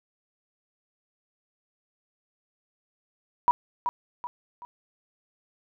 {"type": "tone with echo", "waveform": "sine", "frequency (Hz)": 970, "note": "B5", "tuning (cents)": -31, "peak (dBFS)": -15, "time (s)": [3.48, 3.51], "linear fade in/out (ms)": 0, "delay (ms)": 380, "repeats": 3, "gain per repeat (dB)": -8, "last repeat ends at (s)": 4.65, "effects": []}